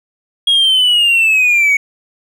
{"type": "linear sweep", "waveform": "triangle", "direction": "down", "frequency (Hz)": [3300, 2217], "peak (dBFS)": -6, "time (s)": [0.47, 1.77], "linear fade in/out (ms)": 5, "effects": ["tanh soft clip ceiling -2 dBFS"]}